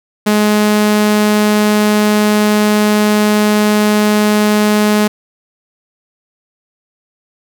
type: tone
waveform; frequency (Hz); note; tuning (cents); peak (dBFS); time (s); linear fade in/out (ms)
sawtooth; 210.5; G#3; +24; -5; 0.26-5.08; 10
effects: none